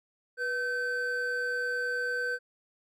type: tone pair together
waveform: triangle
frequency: 490 / 1539.1 Hz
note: B4 / G6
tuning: -14 / -32 cents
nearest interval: octave + minor sixth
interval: 1982 cents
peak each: -33 / -28 dBFS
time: 0.37-2.39 s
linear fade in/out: 50 ms
effects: none